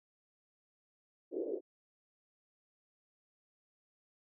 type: band-pass noise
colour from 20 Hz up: white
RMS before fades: -38 dBFS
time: 1.31-1.61 s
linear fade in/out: 50 ms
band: 310 to 490 Hz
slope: 48 dB/octave
effects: none